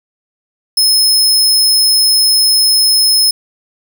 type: tone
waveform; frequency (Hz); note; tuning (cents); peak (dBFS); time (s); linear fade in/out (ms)
sawtooth; 5180; E8; -31; -5; 0.77-3.31; 5
effects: 7-bit